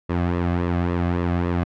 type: tone with flanger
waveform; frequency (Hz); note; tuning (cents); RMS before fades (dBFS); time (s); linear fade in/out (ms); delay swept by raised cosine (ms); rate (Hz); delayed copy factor
sawtooth; 87.31; F2; 0; -22; 0.09-1.64; 10; 1.3 to 2.19; 3.6; -0.6
effects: low-pass 2000 Hz 12 dB/octave